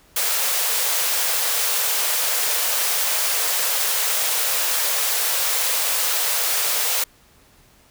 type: high-pass noise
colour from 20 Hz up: white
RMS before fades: -21 dBFS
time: 0.16-7.04 s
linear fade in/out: 5 ms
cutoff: 430 Hz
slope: 96 dB/octave
effects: pink hiss -54 dBFS RMS until 7.9 s